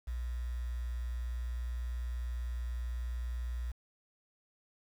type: tone with quantisation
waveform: sine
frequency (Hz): 60.3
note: B1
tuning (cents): -41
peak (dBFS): -34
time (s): 0.07-3.72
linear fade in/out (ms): 10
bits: 9
effects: none